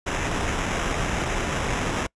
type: noise with sample-and-hold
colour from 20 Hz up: pink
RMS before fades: -26 dBFS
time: 0.06-2.07 s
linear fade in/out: 10 ms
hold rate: 4410 Hz
effects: noise-tail reverb RT60 0.1 s tail -26 dB re dry + resampled to 22050 Hz